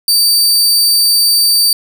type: tone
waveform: sawtooth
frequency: 4626 Hz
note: D8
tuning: 27 cents flat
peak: -5 dBFS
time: 0.08-1.73 s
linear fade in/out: 2 ms
effects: none